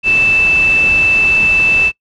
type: tone in noise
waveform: sine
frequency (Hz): 2643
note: E7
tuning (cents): +4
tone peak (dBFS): -8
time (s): 0.03-1.92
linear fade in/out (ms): 50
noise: pink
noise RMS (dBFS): -24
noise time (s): 0.03-1.92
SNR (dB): +13
effects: noise-tail reverb RT60 0.1 s tail -22 dB re dry + low-pass 5000 Hz 12 dB/octave